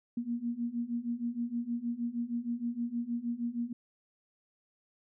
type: beating tone pair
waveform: sine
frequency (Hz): 233.6 / 240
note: A#3 / B3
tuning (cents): +4 / -49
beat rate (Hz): 6.4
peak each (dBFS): -36 / -34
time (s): 0.17-3.73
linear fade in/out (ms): 5
effects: none